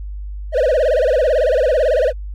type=tone with vibrato; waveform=triangle; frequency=560 Hz; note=C#5; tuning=18 cents sharp; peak=-10 dBFS; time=0.52-2.13 s; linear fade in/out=50 ms; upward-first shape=sine; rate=18 Hz; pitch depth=240 cents each way; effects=added 50 Hz sine -25 dBFS peak until 2.34 s + AAC 64 kbps